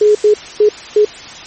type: tone bursts at uneven times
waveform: sine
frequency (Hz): 420.6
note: G#4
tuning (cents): +22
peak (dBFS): -5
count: 4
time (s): 0.01-0.15 / 0.24-0.34 / 0.6-0.69 / 0.96-1.05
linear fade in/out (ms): 5
effects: white hiss -31 dBFS RMS until 1.46 s + MP3 32 kbps